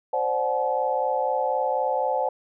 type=chord; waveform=sine; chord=D dominant seventh; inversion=third; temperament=equal with one note detuned; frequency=523.3 / 587.3 / 740 / 858.9 Hz; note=C5 / D5 / F#5 / A5; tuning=0 / 0 / 0 / -42 cents; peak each=-26 / -29 / -28 / -26 dBFS; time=0.13-2.29 s; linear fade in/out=5 ms; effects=none